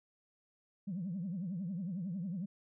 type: tone with vibrato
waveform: sine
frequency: 182.4 Hz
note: F#3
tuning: 24 cents flat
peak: -35 dBFS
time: 0.87-2.46 s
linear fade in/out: 10 ms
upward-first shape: triangle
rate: 11 Hz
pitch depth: 240 cents each way
effects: tanh soft clip ceiling -32 dBFS